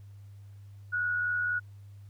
sine tone with amplitude modulation, 1459 Hz, F#6, 25 cents flat, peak -25 dBFS, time 0.92-1.6 s, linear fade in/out 20 ms, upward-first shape sine, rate 83.9 Hz, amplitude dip 40%, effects added 100 Hz sine -46 dBFS peak until 2.09 s + pink hiss -69 dBFS RMS until 2.09 s

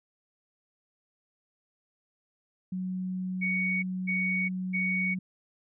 sine tone, 185 Hz, F#3, in tune, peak -30 dBFS, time 2.72-5.19 s, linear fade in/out 5 ms
sine tone bursts, 2234 Hz, C#7, 13 cents sharp, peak -27 dBFS, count 3, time 3.41-5.15 s, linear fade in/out 20 ms, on 420 ms, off 240 ms
effects none

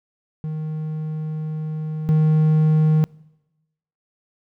triangle tone pair in turn, 155.6 / 155.6 Hz, D#3 / D#3, 0 / 0 cents, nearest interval unison, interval 0 cents, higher neither, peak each -22 / -11 dBFS, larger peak second, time 0.44-2.09 / 2.09-3.04 s, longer first, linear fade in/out 0 ms, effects noise-tail reverb RT60 1.0 s tail -25 dB re dry

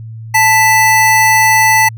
square tone pair together, 880 / 1981.1 Hz, A5 / B6, 0 / +5 cents, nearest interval octave + major second, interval 1405 cents, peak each -10 dBFS, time 0.34-1.89 s, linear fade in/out 10 ms, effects added 112 Hz sine -25 dBFS peak until 1.97 s

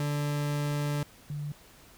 40% pulse / sine tone pair in turn, 146.2 / 146.72 Hz, D3 / D3, -7 / -1 cents, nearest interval unison, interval 6 cents, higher second, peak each -27 / -32 dBFS, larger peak first, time 0-1.03 / 1.3-1.52 s, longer first, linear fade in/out 2 ms, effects pink hiss -55 dBFS RMS until 1.97 s

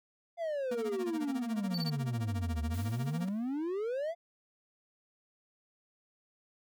triangle exponential two-way sweep, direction down then up, 698.5 to 73.42 to 698.5 Hz, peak -30 dBFS, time 0.37-4.15 s, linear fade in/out 50 ms, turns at 2.63 s
45% pulse tone with tremolo, 233.1 Hz, A#3, in tune, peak -35 dBFS, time 0.71-3.29 s, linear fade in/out 5 ms, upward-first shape sine, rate 14 Hz, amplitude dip 95%
triangle tone bursts, 4504 Hz, C#8, 27 cents sharp, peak -35 dBFS, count 3, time 1.74-1.899 s, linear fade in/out 2 ms, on 39 ms, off 21 ms
white noise with exponential decay, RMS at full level -49 dBFS, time 2.74-3.8 s, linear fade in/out 0 ms, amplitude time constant 230 ms
effects none

